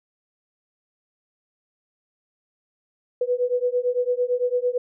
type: beating tone pair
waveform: sine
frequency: 489.2 / 498.1 Hz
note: B4 / B4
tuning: -16 / +15 cents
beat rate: 8.9 Hz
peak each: -23 dBFS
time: 3.21-4.78 s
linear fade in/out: 5 ms
effects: none